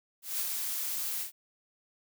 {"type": "noise with ADSR envelope", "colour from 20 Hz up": "blue", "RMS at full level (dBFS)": -31, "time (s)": [0.22, 1.32], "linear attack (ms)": 180, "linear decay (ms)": 38, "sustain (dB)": -3, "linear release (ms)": 120, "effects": []}